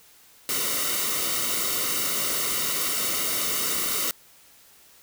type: noise with comb filter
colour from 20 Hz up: white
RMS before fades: -26 dBFS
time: 0.49-4.11 s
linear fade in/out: 0 ms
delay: 1.2 ms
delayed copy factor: -0.7
effects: white hiss -54 dBFS RMS until 5.02 s